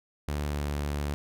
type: tone with pitch glide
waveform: sawtooth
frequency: 73.42 to 72.66 Hz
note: D2 to D2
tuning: 0 to -18 cents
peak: -25 dBFS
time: 0.28-1.14 s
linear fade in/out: 0 ms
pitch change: -18 cents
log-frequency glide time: 0.48-0.58 s
effects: none